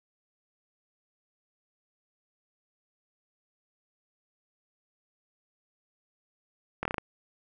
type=slowing click train; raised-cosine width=0.5 ms; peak=-15 dBFS; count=6; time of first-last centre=6.83-6.982 s; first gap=23 ms; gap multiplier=1.14; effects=none